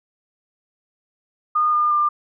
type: tone with pitch steps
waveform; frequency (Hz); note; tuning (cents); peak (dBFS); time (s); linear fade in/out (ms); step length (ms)
sine; 1222 / 1208.7 / 1195.5; D#6 / D6 / D6; -32 / +49 / +30; -15; 1.55-2.09; 10; 180
effects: none